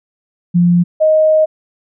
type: tone pair in turn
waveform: sine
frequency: 174.61 / 624.6 Hz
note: F3 / D#5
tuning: 0 / +7 cents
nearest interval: octave + minor seventh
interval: 2207 cents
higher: second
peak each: -7 dBFS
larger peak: neither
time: 0.54-0.84 / 1-1.46 s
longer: second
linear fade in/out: 20 ms
effects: none